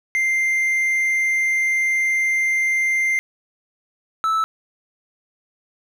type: tone pair in turn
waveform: triangle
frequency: 2093 / 1312 Hz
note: C7 / E6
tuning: 0 / -9 cents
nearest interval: minor sixth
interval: 809 cents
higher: first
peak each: -15 dBFS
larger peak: neither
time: 0.15-3.19 / 4.24-4.44 s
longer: first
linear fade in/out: 0 ms
effects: none